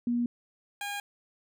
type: tone pair in turn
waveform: sine / 15% pulse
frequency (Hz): 239.6 / 812.2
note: A#3 / G#5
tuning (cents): +48 / -39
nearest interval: octave + major sixth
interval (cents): 2113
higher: second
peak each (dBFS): -25 / -27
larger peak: first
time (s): 0.07-0.26 / 0.81-1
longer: neither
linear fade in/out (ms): 2
effects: none